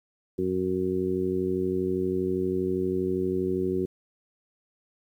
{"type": "harmonic tone", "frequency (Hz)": 92.5, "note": "F#2", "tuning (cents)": 0, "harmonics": [1, 2, 3, 4, 5], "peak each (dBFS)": [-37, -32, -32, -26, -37], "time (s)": [0.38, 3.86], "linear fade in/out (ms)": 10, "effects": ["10-bit"]}